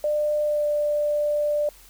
sine tone with pitch glide, 598 to 591.8 Hz, D5 to D5, +31 to +13 cents, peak -20 dBFS, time 0.04-1.69 s, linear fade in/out 2 ms, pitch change -18 cents, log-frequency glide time 0.43-0.65 s, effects added 43 Hz sine -52 dBFS peak until 1.89 s + white hiss -51 dBFS RMS until 1.89 s

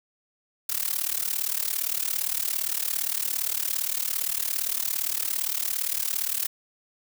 blue noise with amplitude modulation, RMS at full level -24 dBFS, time 0.69-6.47 s, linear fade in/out 5 ms, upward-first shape sine, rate 37.5 Hz, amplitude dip 90%, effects none

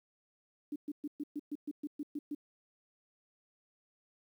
sine tone bursts, 293.7 Hz, D4, in tune, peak -35 dBFS, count 11, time 0.72-2.349 s, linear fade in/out 5 ms, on 39 ms, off 120 ms, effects 11-bit

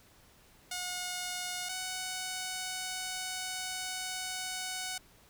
5% pulse tone pair in turn, 723 / 743.3 Hz, F#5 / F#5, -40 / +8 cents, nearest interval unison, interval 48 cents, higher second, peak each -24 dBFS, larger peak neither, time 0.71-1.69 / 1.69-4.98 s, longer second, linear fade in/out 5 ms, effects pink hiss -61 dBFS RMS until 5.29 s

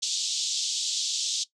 pink band-pass noise, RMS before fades -29 dBFS, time 0.02-1.44 s, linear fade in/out 10 ms, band 3300 to 7600 Hz, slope 48 dB/octave, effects noise-tail reverb RT60 0.1 s tail -17 dB re dry

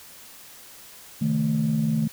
sine tone cluster, 134.8 / 155.4 / 220.5 Hz, C#3 / D#3 / A3, -48 / -2 / +4 cents, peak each -31 / -23 / -22 dBFS, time 1.21-2.08 s, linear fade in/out 10 ms, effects tanh soft clip ceiling -14 dBFS + white hiss -46 dBFS RMS until 2.12 s

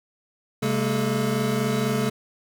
square tone cluster, 132.2 / 204.4 / 228.4 / 431.8 Hz, C3 / G#3 / A#3 / A4, +18 / -27 / -35 / -33 cents, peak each -28 dBFS, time 0.62-2.1 s, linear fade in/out 10 ms, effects none

